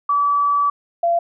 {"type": "tone pair in turn", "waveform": "sine", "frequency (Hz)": [1150, 683.8], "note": ["D6", "F5"], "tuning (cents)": [-37, -37], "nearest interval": "major sixth", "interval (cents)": 900, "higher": "first", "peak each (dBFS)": -14, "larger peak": "neither", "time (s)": [[0.09, 0.7], [1.03, 1.19]], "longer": "first", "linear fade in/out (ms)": 5, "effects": []}